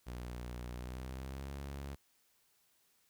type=tone with pitch glide; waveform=sawtooth; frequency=60.8 to 69.44 Hz; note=B1 to C#2; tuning=-26 to +4 cents; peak=-38 dBFS; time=0.06-1.96 s; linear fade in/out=20 ms; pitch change=+230 cents; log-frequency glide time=0.74-1.54 s; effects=white hiss -73 dBFS RMS until 3.09 s